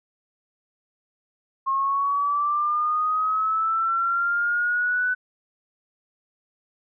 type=linear sweep; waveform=sine; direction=up; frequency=1073 to 1500 Hz; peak=-20 dBFS; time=1.66-5.15 s; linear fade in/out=20 ms; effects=none